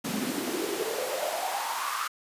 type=noise with high-pass filter sweep; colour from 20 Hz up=pink; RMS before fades=-31 dBFS; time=0.04-2.08 s; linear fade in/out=10 ms; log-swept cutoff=200 to 1300 Hz; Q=5.5; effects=resampled to 32000 Hz